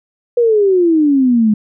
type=exponential sweep; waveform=sine; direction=down; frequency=488.6 to 207.7 Hz; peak=-8 dBFS; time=0.37-1.54 s; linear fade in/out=5 ms; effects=none